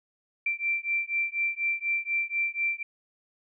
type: beating tone pair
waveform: sine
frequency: 2349 / 2353.1 Hz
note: D7 / D7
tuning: 0 / +3 cents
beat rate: 4.1 Hz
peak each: -29 / -29 dBFS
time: 0.46-2.83 s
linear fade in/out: 5 ms
effects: none